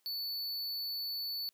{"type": "tone", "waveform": "square", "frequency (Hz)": 4470, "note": "C#8", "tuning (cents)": 14, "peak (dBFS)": -36, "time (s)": [0.06, 1.49], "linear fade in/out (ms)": 0, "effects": ["white hiss -75 dBFS RMS until 1.53 s", "high-pass 200 Hz 12 dB/octave"]}